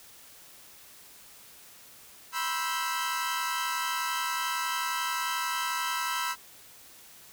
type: chord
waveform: sawtooth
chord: C major seventh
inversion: third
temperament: equal with one note detuned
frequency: 975.3 / 1046.5 / 1318.5 / 1568 Hz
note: B5 / C6 / E6 / G6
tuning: -22 / 0 / 0 / 0 cents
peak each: -30 / -33 / -29 / -33 dBFS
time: 2.32-6.36 s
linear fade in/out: 50 ms
effects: white hiss -52 dBFS RMS until 7.32 s